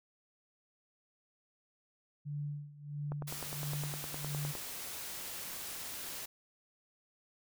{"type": "tone with tremolo", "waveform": "sine", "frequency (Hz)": 146, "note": "D3", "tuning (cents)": -10, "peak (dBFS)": -35, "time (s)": [2.25, 4.53], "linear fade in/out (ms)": 20, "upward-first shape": "sine", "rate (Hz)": 1.5, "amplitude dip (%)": 85}
{"type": "click train", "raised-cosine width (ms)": 1, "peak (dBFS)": -28, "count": 15, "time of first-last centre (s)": [3.12, 4.553], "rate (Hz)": 9.77}
{"type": "noise", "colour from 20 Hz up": "white", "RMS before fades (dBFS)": -43, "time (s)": [3.27, 6.26], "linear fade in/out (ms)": 10}
{"effects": []}